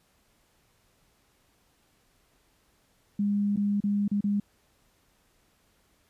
sine tone with dropouts, 203.6 Hz, G#3, 34 cents flat, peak -23 dBFS, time 3.19-4.4 s, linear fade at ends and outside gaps 5 ms, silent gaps 3.562-3.572 / 3.804-3.838 / 4.08-4.114 / 4.208-4.24 s, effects pink hiss -67 dBFS RMS until 6.09 s + resampled to 32000 Hz

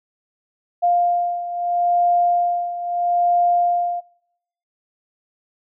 sine beating tone pair, 701 / 701.77 Hz, F5 / F5, +6 / +8 cents, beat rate 0.77 Hz, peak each -17 / -22 dBFS, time 0.82-4.01 s, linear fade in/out 20 ms, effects noise-tail reverb RT60 0.8 s tail -24 dB re dry

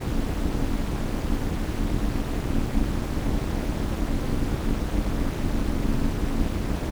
brown noise with amplitude modulation, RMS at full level -21 dBFS, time 0-6.91 s, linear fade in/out 20 ms, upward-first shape sine, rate 250 Hz, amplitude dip 85%, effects none

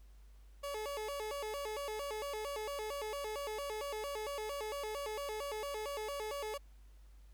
30% pulse tone with vibrato, 493.9 Hz, B4, in tune, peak -36 dBFS, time 0.63-6.58 s, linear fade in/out 10 ms, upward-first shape square, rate 4.4 Hz, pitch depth 240 cents each way, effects added 50 Hz sine -55 dBFS peak until 7.33 s + pink hiss -72 dBFS RMS until 7.33 s

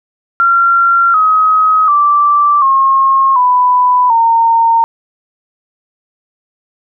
sine tone with pitch steps, 1374 / 1267.3 / 1168.8 / 1078 / 994.3 / 917 Hz, F6 / D#6 / D6 / C#6 / B5 / A#5, -29 / +31 / -9 / -49 / +11 / -29 cents, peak -6 dBFS, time 0.4-4.84 s, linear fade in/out 0 ms, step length 740 ms, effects none

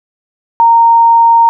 sine tone, 925 Hz, A#5, 14 cents flat, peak -3 dBFS, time 0.6-1.49 s, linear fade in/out 0 ms, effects none

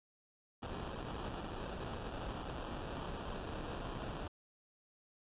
pink noise with sample-and-hold, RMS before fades -43 dBFS, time 0.62-4.28 s, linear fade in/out 10 ms, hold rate 2100 Hz, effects resampled to 8000 Hz

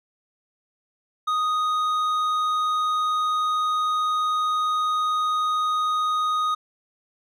sine tone with hard clipping, 1244.5 Hz, D#6, in tune, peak -22 dBFS, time 1.27-6.55 s, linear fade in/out 10 ms, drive 6 dB, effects none

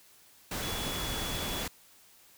sine tone in noise, 3399 Hz, G#7, 39 cents sharp, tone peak -39 dBFS, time 0.62-1.63 s, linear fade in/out 5 ms, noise pink, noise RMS -35 dBFS, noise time 0.51-1.68 s, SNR -7 dB, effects white hiss -59 dBFS RMS until 2.37 s

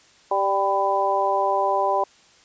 harmonic tone with a mistuned harmonic, 196 Hz, G3, in tune, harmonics 2 / 3 / 4 / 5, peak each -27 / -24 / -23 / -23 dBFS, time 0.31-2.04 s, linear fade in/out 5 ms, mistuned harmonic 5, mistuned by +29 cents, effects white hiss -54 dBFS RMS until 2.44 s + resampled to 16000 Hz

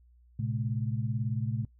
sine tone cluster, 113.7 / 131.9 / 213 Hz, A#2 / C3 / G#3, -43 / +14 / +44 cents, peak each -31 / -33 / -37 dBFS, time 0.39-1.65 s, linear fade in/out 5 ms, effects noise-tail reverb RT60 0.1 s tail -20 dB re dry + added 60 Hz sine -57 dBFS peak until 1.79 s

